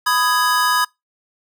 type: chord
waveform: square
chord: G# minor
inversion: first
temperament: just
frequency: 996.7 / 1245.9 / 1661.2 Hz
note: B5 / D#6 / G#6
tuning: +16 / +2 / 0 cents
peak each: -20 dBFS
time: 0.06-0.85 s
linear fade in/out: 10 ms
effects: noise-tail reverb RT60 0.2 s tail -26 dB re dry